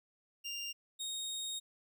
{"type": "tone pair in turn", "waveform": "25% pulse", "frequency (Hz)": [2794, 3730], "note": ["F7", "A#7"], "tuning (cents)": [0, 0], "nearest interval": "perfect fourth", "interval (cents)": 500, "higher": "second", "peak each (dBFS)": [-35, -34], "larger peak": "second", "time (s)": [[0.44, 0.73], [0.99, 1.6]], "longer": "second", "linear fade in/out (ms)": 20, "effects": []}